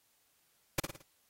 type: noise with echo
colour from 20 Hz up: pink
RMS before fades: -29 dBFS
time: 0.78-0.8 s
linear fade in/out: 5 ms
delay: 55 ms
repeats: 4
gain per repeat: -7 dB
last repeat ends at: 1.02 s
effects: white hiss -72 dBFS RMS until 1.29 s + AAC 48 kbps